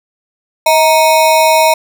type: ring-modulated tone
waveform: square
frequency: 785 Hz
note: G5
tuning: 2 cents sharp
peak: -4 dBFS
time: 0.66-1.74 s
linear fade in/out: 5 ms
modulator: 148 Hz
effects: none